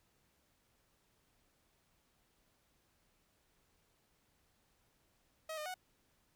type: tone with pitch steps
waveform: sawtooth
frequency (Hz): 634 / 608 / 737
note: D#5 / D#5 / F#5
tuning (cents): +32 / -40 / -7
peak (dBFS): -37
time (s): 5.49-5.742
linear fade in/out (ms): 5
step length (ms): 84
effects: pink hiss -75 dBFS RMS until 6.35 s